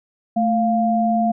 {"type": "tone pair together", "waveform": "sine", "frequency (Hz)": [220.7, 698.5], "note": ["A3", "F5"], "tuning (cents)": [5, 0], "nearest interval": "octave + minor sixth", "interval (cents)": 1995, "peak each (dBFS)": -18, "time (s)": [0.36, 1.32], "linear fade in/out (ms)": 10, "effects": []}